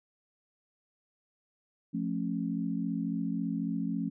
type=chord; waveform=sine; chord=F augmented; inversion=none; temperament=just; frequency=174.61 / 218.3 / 272.8 Hz; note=F3 / A3 / C#4; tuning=0 / -13 / -28 cents; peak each=-34 dBFS; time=1.93-4.1 s; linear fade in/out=20 ms; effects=none